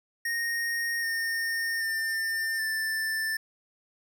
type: tone with pitch steps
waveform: square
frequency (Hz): 1858 / 1828.2 / 1798.9 / 1770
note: A#6 / A#6 / A6 / A6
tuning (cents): -6 / -34 / +38 / +10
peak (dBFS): -28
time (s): 0.25-3.37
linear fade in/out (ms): 5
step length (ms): 780
effects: none